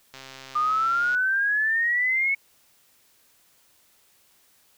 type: click train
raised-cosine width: 0.2 ms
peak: -24 dBFS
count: 135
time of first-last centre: 0.14-1.148 s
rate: 133 Hz
type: exponential sweep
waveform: sine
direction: up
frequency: 1205 to 2217 Hz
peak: -20 dBFS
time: 0.55-2.35 s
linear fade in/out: 10 ms
effects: white hiss -61 dBFS RMS until 4.77 s